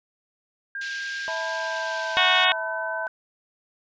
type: tone with pitch glide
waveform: sine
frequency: 1605 to 1525.5 Hz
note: G6 to G6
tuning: +40 to -48 cents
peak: -29 dBFS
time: 0.75-3.08 s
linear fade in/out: 2 ms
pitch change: -88 cents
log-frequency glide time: 1.5-2.5 s
type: band-pass noise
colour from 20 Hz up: white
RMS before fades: -39 dBFS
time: 0.81-2.45 s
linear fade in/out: 5 ms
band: 2200 to 5100 Hz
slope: 24 dB/octave
type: chord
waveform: sine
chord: E suspended fourth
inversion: none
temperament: equal with one note detuned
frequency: 651.7 / 880 / 987.8 Hz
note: E5 / A5 / B5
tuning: -20 / 0 / 0 cents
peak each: -31 / -35 / -34 dBFS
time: 1.28-3.07 s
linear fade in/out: 0 ms
type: harmonic tone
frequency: 367.2 Hz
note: F#4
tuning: 13 cents flat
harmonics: 2 / 3 / 4 / 5 / 6 / 7 / 8 / 9 / 10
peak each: -26 / -26 / -26 / -26 / -26 / -26 / -26 / -26 / -26 dBFS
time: 2.17-2.52 s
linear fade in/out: 0 ms
effects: resampled to 16000 Hz